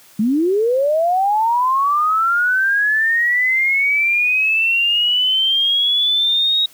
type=linear sweep; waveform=sine; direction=up; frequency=201.7 to 3800 Hz; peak=-13 dBFS; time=0.19-6.66 s; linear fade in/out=5 ms; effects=white hiss -47 dBFS RMS until 6.73 s + high-pass 80 Hz 12 dB/octave